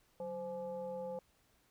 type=tone with frequency modulation; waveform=sine; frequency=519 Hz; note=C5; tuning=14 cents flat; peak=-39 dBFS; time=0.2-1.19 s; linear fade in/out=2 ms; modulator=332 Hz; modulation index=0.66; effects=pink hiss -72 dBFS RMS until 1.7 s